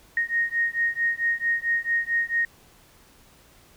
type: beating tone pair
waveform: sine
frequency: 1860 / 1864.5 Hz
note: A#6 / A#6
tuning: -4 / 0 cents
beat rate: 4.5 Hz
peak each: -25 dBFS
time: 0.17-2.45 s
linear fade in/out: 2 ms
effects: pink hiss -55 dBFS RMS until 3.76 s